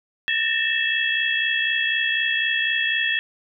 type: tone cluster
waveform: sine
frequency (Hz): 1778 / 1842 / 2640 / 3313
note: A6 / A#6 / E7 / G#7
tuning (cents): +18 / -21 / +2 / -5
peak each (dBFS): -25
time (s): 0.28-3.19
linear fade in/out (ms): 0
effects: none